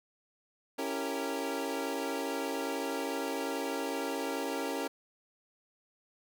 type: chord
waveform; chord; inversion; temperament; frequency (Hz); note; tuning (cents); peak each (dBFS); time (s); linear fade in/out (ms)
25% pulse; C# diminished seventh; none; equal with one note detuned; 277.2 / 329.6 / 392 / 460.8; C#4 / E4 / G4 / Bb4; 0 / 0 / 0 / -20; -33 / -37 / -36 / -34; 0.78-4.88; 10
effects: none